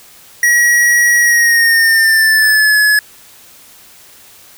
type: tone with pitch glide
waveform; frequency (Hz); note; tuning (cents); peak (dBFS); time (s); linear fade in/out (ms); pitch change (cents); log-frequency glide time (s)
square; 1911 to 1702.5; A#6 to G#6; +43 to +42; -8; 0.43-2.99; 2; -201; 1.2-2.78
effects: white hiss -41 dBFS RMS until 4.57 s